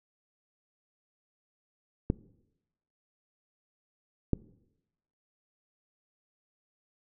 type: clicks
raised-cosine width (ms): 3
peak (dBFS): -12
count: 2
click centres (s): 2.101 / 4.333
effects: noise-tail reverb RT60 0.9 s tail -21 dB re dry